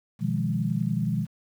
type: chord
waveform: sine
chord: F half-diminished seventh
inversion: second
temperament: equal with one note detuned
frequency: 123.47 / 155.56 / 174.61 / 205.1 Hz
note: Cb3 / Eb3 / F3 / Ab3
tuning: 0 / 0 / 0 / -21 cents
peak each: -29 dBFS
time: 0.19-1.27 s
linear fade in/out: 50 ms
effects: 9-bit

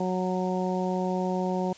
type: harmonic tone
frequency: 184.1 Hz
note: F#3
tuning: 8 cents flat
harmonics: 1 / 2 / 3 / 4 / 5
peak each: -28 / -31 / -33 / -34 / -35 dBFS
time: 0-1.73 s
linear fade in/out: 5 ms
effects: white hiss -50 dBFS RMS until 1.77 s + resampled to 16000 Hz

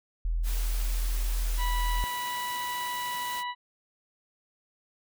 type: tone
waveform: sine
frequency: 41.2 Hz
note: E1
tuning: in tune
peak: -25 dBFS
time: 0.25-2.04 s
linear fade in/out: 0 ms
type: noise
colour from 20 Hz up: white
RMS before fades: -40 dBFS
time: 0.43-3.44 s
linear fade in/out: 50 ms
type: harmonic tone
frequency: 981 Hz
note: B5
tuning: 12 cents flat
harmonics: 1 / 2 / 3 / 4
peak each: -32 / -38 / -42 / -44 dBFS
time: 1.57-3.55 s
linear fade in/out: 50 ms
effects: none

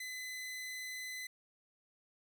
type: tone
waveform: sawtooth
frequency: 2019 Hz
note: B6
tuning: 38 cents sharp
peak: -38 dBFS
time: 0-1.27 s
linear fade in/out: 5 ms
effects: none

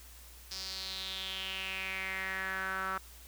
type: tone with band-pass filter sweep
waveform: sawtooth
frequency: 190 Hz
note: F#3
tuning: 46 cents sharp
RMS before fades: -38 dBFS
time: 0.51-2.98 s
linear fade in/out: 5 ms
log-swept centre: 5100 to 1300 Hz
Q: 5.1
effects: added 60 Hz sine -53 dBFS peak until 3.27 s + white hiss -55 dBFS RMS until 3.27 s

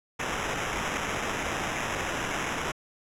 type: noise with sample-and-hold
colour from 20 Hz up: white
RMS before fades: -31 dBFS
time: 0.19-2.72 s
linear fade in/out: 10 ms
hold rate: 4410 Hz
effects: low-pass 9000 Hz 12 dB/octave

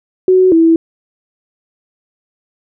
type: tone pair in turn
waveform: sine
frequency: 371.6 / 328 Hz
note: F#4 / E4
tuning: +7 / -9 cents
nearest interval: major second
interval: 216 cents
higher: first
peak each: -5 dBFS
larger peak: neither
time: 0.28-0.52 / 0.52-0.76 s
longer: neither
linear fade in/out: 2 ms
effects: none

